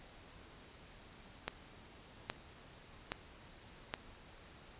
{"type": "click train", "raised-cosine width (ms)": 0.3, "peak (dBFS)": -20, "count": 4, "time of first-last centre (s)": [1.48, 3.939], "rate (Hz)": 1.22, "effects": ["pink hiss -57 dBFS RMS until 4.79 s", "resampled to 8000 Hz"]}